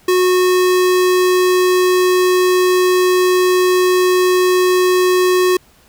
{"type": "tone", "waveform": "square", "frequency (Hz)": 365.5, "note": "F#4", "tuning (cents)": -21, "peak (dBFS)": -11, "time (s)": [0.08, 5.57], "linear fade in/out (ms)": 5, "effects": ["pink hiss -50 dBFS RMS until 5.88 s"]}